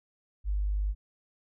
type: tone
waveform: sine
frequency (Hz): 50.3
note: G1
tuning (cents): +45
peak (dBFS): -26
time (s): 0.44-0.95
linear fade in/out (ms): 50
effects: none